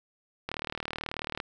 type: click train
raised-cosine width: 0.3 ms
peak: -17 dBFS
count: 36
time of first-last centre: 0.49-1.401 s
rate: 38.4 Hz
effects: none